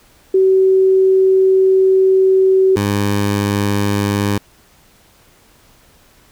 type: tone pair in turn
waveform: sine / 15% pulse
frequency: 380 / 101.52 Hz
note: F#4 / G#2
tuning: +46 / -39 cents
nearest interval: octave + major seventh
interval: 2285 cents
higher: first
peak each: -8 dBFS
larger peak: neither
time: 0.34-2.76 / 2.76-4.38 s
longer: first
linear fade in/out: 5 ms
effects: pink hiss -50 dBFS RMS until 6.31 s